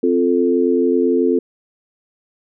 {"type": "chord", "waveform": "sine", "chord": "F major", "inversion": "second", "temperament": "equal", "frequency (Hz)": [261.6, 349.2, 440], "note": ["C4", "F4", "A4"], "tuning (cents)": [0, 0, 0], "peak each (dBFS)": -17, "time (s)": [0.03, 1.39], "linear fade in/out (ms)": 5, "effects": []}